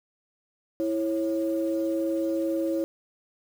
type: tone pair together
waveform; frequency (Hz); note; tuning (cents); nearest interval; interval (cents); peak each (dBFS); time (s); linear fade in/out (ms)
sine; 329.2 / 548; E4 / C#5; -2 / -20; major sixth; 882; -25 / -28; 0.8-2.84; 0
effects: tanh soft clip ceiling -16 dBFS + 8-bit